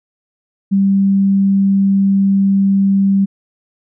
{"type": "tone", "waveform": "sine", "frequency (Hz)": 196, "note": "G3", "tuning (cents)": 0, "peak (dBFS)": -9, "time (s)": [0.71, 3.26], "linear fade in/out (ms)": 20, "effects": []}